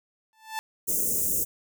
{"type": "tone with exponential growth", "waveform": "sawtooth", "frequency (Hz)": 880, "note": "A5", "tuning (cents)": 0, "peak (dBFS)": -23, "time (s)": [0.33, 0.59], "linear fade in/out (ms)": 0, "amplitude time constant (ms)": 56}
{"type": "band-stop noise", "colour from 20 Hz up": "white", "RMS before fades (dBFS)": -26, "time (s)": [0.87, 1.45], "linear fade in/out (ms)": 20, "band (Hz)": [530, 6400], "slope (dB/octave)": 48}
{"effects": []}